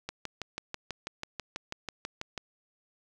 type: click train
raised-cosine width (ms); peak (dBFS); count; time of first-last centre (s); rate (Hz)
0.2; -18; 15; 0.09-2.378; 6.12
effects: none